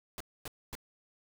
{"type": "noise bursts", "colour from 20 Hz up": "pink", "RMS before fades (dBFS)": -41, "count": 3, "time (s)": [0.18, 0.752], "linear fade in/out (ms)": 0, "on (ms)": 24, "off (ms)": 250, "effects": []}